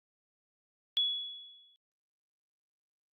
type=tone with exponential decay; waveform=sine; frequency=3384 Hz; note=G#7; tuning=32 cents sharp; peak=-24 dBFS; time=0.97-1.76 s; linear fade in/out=0 ms; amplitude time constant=170 ms; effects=Opus 48 kbps